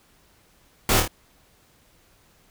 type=noise with echo; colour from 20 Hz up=pink; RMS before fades=-20 dBFS; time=0.89-1 s; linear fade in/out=2 ms; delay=26 ms; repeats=3; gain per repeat=-4 dB; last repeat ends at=1.078 s; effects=pink hiss -59 dBFS RMS until 2.5 s